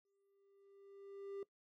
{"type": "tone with exponential growth", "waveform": "triangle", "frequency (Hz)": 396.5, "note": "G4", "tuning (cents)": 20, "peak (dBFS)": -40, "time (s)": [0.05, 1.43], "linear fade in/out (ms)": 2, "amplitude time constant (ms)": 300, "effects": ["noise-tail reverb RT60 0.1 s tail -19 dB re dry"]}